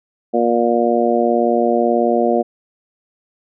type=harmonic tone; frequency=118.3 Hz; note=A#2; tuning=26 cents sharp; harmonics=2 / 3 / 4 / 5 / 6; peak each=-19 / -19 / -19 / -19 / -19 dBFS; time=0.33-2.43 s; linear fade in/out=20 ms; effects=none